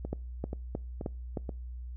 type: two click trains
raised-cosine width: 2 ms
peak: -19 / -23 dBFS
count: 5 / 4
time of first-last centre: 0.13-1.372 / 0.05-1.492 s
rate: 3.22 / 2.08 Hz
effects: noise-tail reverb RT60 0.4 s tail -25 dB re dry + added 61 Hz sine -38 dBFS peak until 1.96 s